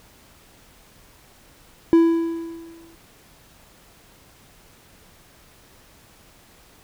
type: tone with exponential decay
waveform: triangle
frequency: 332 Hz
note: E4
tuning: 12 cents sharp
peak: -7 dBFS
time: 1.93-2.95 s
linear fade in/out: 0 ms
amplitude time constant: 220 ms
effects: pink hiss -52 dBFS RMS until 6.83 s